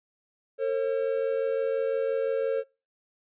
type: tone pair together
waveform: triangle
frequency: 453.2 / 539 Hz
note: A#4 / C#5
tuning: -49 / -49 cents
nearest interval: minor third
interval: 300 cents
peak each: -25 dBFS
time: 0.58-2.64 s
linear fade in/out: 50 ms
effects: noise-tail reverb RT60 0.3 s tail -25 dB re dry + resampled to 8000 Hz